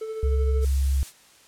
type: tone with tremolo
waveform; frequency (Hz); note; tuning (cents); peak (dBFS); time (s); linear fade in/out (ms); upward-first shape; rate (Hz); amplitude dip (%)
triangle; 440; A4; 0; -26; 0.01-0.65; 5; sine; 13; 40
type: tone with pitch glide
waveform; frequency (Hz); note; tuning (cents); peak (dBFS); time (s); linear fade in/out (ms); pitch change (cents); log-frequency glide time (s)
sine; 68.4 to 67.85; C#2 to C#2; -23 to -36; -19; 0.23-1.03; 0; -13; 0.42-0.67
type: noise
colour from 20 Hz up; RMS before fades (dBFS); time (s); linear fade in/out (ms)
blue; -38; 0.6-1.13; 50
effects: white hiss -54 dBFS RMS until 1.47 s + low-pass 10000 Hz 12 dB/octave